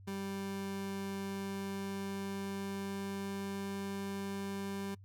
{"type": "tone with pitch glide", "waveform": "30% pulse", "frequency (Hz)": [196, 197.25], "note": ["G3", "G3"], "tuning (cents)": [0, 11], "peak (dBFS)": -35, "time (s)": [0.07, 4.95], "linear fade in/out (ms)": 10, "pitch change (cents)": 11, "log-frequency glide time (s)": [1.17, 3.74], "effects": ["noise-tail reverb RT60 0.1 s tail -25 dB re dry", "added 97 Hz sine -52 dBFS peak until 5.04 s"]}